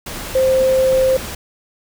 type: tone in noise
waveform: sine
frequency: 523.3 Hz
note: C5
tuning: in tune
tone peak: -11 dBFS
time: 0.35-1.17 s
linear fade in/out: 5 ms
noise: pink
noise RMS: -28 dBFS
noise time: 0.06-1.35 s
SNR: +14 dB
effects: none